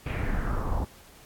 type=noise with low-pass filter sweep; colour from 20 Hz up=brown; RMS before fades=-28 dBFS; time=0.06-0.85 s; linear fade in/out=5 ms; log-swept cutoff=2600 to 830 Hz; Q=3.4; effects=pink hiss -53 dBFS RMS until 1.25 s + AAC 64 kbps